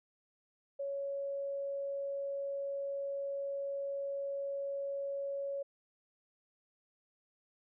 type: tone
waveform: sine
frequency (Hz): 557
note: C#5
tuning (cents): +8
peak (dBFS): -35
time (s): 0.79-5.63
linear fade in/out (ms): 10
effects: none